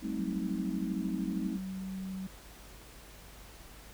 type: chord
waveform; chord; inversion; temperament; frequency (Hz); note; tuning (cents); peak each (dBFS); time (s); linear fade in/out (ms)
sine; A half-diminished seventh; third; just; 198 / 220 / 264 / 316.8; G3 / A3 / C4 / Eb4; +18 / 0 / +16 / +31; -38; 0.01-1.59; 50
type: tone with pitch glide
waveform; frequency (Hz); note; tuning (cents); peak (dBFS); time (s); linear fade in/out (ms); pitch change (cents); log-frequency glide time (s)
sine; 185 to 189.54; F#3 to F#3; 0 to +42; -36; 0.19-2.27; 5; +42; 1.4-1.49
effects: added 50 Hz sine -53 dBFS peak until 3.93 s + pink hiss -53 dBFS RMS until 3.93 s